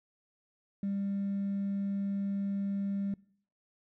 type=tone with hard clipping; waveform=triangle; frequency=198.4 Hz; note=G3; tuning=21 cents sharp; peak=-30 dBFS; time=0.83-3.14 s; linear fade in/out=2 ms; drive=2 dB; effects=noise-tail reverb RT60 0.6 s tail -23 dB re dry